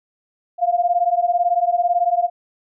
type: beating tone pair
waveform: sine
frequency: 692 / 710 Hz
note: F5 / F5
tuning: -16 / +28 cents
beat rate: 18 Hz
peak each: -18 dBFS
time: 0.58-2.3 s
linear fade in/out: 50 ms
effects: none